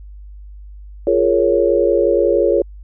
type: chord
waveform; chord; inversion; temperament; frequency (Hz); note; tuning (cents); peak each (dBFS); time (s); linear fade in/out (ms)
sine; Bb minor seventh; second; equal; 349.2 / 415.3 / 466.2 / 554.4; F4 / Ab4 / Bb4 / Db5; 0 / 0 / 0 / 0; -17 / -17 / -18 / -16; 1.07-2.62; 2
effects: added 50 Hz sine -33 dBFS peak until 2.83 s